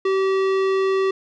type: tone with tanh clipping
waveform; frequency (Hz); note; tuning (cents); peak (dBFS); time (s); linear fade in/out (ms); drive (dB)
sine; 384.5; G4; -33; -19; 0.05-1.11; 5; 17
effects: none